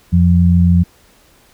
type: tone pair together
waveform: sine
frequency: 87.31 / 174.62 Hz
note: F2 / F3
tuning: 0 / 0 cents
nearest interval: octave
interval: 1200 cents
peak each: -10 dBFS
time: 0.12-0.84 s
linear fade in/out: 20 ms
effects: pink hiss -50 dBFS RMS until 1.53 s